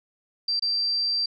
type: tone with dropouts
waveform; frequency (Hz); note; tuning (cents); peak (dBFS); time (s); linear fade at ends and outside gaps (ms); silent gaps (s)
sine; 4699; D8; 0; -22; 0.48-1.26; 5; 0.596-0.622
effects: none